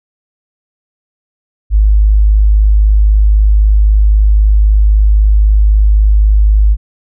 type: tone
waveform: sine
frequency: 51.91 Hz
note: G#1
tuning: in tune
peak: -4 dBFS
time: 1.7-6.77 s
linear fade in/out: 50 ms
effects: none